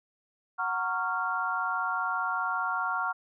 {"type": "chord", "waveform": "sine", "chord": "Gb major seventh", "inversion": "none", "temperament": "just", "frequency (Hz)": [740, 925, 1110, 1387.5], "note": ["Gb5", "Bb5", "Db6", "F6"], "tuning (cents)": [0, -14, 2, -12], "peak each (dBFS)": [-35, -35, -33, -30], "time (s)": [0.58, 3.13], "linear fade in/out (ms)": 20, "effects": []}